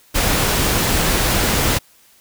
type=noise; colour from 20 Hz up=pink; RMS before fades=-17 dBFS; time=0.14-1.79 s; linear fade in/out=20 ms; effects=white hiss -52 dBFS RMS until 2.2 s